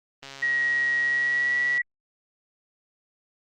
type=click train; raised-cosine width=0.2 ms; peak=-23 dBFS; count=213; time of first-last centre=0.23-1.777 s; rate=137 Hz
type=tone with pitch glide; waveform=sine; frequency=1900 to 1939.9 Hz; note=A#6 to B6; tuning=+33 to -32 cents; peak=-21 dBFS; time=0.42-1.82 s; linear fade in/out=10 ms; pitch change=+35 cents; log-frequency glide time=1.01-1.56 s
effects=Opus 32 kbps